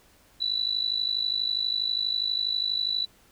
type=tone with amplitude modulation; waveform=sine; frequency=3962 Hz; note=B7; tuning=5 cents sharp; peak=-21 dBFS; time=0.4-3.06 s; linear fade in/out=20 ms; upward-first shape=sine; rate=52.3 Hz; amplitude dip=80%; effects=pink hiss -59 dBFS RMS until 3.31 s